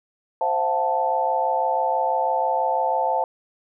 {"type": "chord", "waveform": "sine", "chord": "F# half-diminished seventh", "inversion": "second", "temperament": "equal with one note detuned", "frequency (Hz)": [523.3, 673.9, 740, 880], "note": ["C5", "E5", "F#5", "A5"], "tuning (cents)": [0, 38, 0, 0], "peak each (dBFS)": [-26, -26, -26, -22], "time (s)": [0.41, 3.24], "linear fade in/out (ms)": 2, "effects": []}